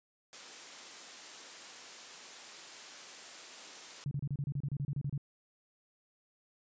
white high-pass noise, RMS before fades -48 dBFS, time 0.33-4.04 s, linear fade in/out 0 ms, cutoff 260 Hz, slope 12 dB/octave
sine tone bursts, 141.1 Hz, C#3, 31 cents sharp, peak -32 dBFS, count 14, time 4.06-5.178 s, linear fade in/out 2 ms, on 52 ms, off 30 ms
effects resampled to 16000 Hz

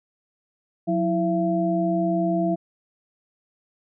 sine tone cluster, 179.8 / 329.4 / 675 Hz, F#3 / E4 / E5, -49 / -1 / +41 cents, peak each -24 dBFS, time 0.87-2.56 s, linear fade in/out 20 ms, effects none

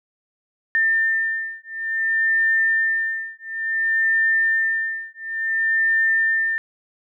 sine beating tone pair, 1798 / 1798.57 Hz, A6 / A6, +37 / +38 cents, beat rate 0.57 Hz, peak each -21 dBFS, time 0.75-6.58 s, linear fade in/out 0 ms, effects none

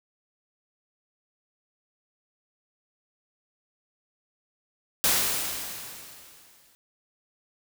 white noise with exponential decay, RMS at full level -21 dBFS, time 5.04-6.75 s, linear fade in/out 0 ms, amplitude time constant 370 ms, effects none

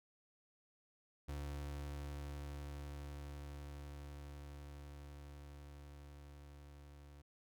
35% pulse tone with level ramp, 72 Hz, D2, 34 cents flat, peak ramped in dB -40 to -54 dBFS, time 1.28-7.22 s, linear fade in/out 10 ms, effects none

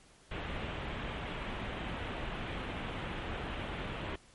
pink low-pass noise, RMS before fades -39 dBFS, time 0.31-4.16 s, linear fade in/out 5 ms, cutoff 3400 Hz, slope 48 dB/octave, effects pink hiss -61 dBFS RMS until 4.34 s + MP3 48 kbps

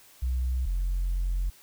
sine tone pair in turn, 63 / 44.55 Hz, B1 / F1, +35 / +35 cents, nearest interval tritone, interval 600 cents, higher first, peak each -23 dBFS, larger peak neither, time 0.22-0.66 / 0.66-1.5 s, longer second, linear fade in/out 10 ms, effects tanh soft clip ceiling -22 dBFS + white hiss -55 dBFS RMS until 1.62 s

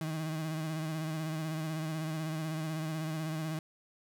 35% pulse tone with vibrato, 157.9 Hz, D#3, 26 cents sharp, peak -32 dBFS, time 0.01-3.59 s, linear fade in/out 2 ms, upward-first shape sine, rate 16 Hz, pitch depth 43 cents each way, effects none

